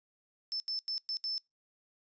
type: tone bursts at uneven times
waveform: sine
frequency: 5280 Hz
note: E8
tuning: 2 cents sharp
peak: -33 dBFS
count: 5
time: 0.52-0.6 / 0.68-0.79 / 0.88-0.98 / 1.09-1.17 / 1.24-1.38 s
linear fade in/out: 0 ms
effects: noise-tail reverb RT60 0.2 s tail -24 dB re dry + resampled to 16000 Hz

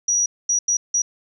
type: tone bursts at uneven times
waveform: sine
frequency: 5800 Hz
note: F#8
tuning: 35 cents flat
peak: -16 dBFS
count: 4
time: 0.08-0.26 / 0.49-0.59 / 0.68-0.77 / 0.94-1.02 s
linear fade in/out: 5 ms
effects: none

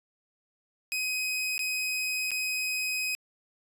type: tone with dropouts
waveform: sawtooth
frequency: 2519 Hz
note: D#7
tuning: 21 cents sharp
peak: -25 dBFS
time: 0.92-3.15 s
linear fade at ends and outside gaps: 0 ms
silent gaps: 1.58-1.592 / 2.307-2.316 s
effects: resampled to 32000 Hz

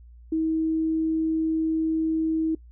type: tone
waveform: sine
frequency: 320 Hz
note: D#4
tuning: 49 cents sharp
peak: -21 dBFS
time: 0.32-2.55 s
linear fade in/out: 5 ms
effects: noise-tail reverb RT60 0.1 s tail -21 dB re dry + added 59 Hz sine -45 dBFS peak until 2.71 s

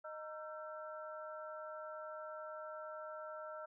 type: harmonic tone with a mistuned harmonic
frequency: 310 Hz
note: D#4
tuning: 6 cents flat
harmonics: 2 / 3 / 4 / 5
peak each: -47 / -55 / -49 / -59 dBFS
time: 0.04-3.66 s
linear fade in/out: 10 ms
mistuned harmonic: 4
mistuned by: +140 cents
effects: none

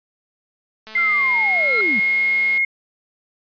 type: click train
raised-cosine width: 0.2 ms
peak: -21 dBFS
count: 373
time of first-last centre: 0.87-2.576 s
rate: 218 Hz
type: tone with pitch glide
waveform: sine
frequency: 2093 to 2152 Hz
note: C7 to C7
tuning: 0 to +48 cents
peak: -15 dBFS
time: 0.95-2.65 s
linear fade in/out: 5 ms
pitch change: +48 cents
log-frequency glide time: 1.08-1.46 s
type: linear sweep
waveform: sine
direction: down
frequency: 1409 to 183 Hz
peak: -24 dBFS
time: 0.97-2 s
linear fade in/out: 10 ms
type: tone with exponential growth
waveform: square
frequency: 1364 Hz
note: F6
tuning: 41 cents flat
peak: -23 dBFS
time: 1.4-1.81 s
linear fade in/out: 2 ms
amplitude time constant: 88 ms
effects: resampled to 11025 Hz

